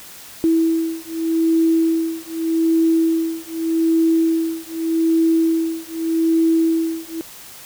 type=beating tone pair; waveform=sine; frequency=326.5 / 327.33 Hz; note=E4 / E4; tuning=-17 / -12 cents; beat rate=0.83 Hz; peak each=-18 dBFS; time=0.44-7.21 s; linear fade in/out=0 ms; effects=white hiss -39 dBFS RMS until 7.65 s